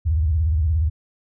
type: tone with vibrato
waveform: sine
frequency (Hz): 78.4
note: D#2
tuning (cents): +14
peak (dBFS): -16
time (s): 0.05-0.9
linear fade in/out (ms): 20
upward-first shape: square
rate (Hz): 17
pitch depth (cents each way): 160
effects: none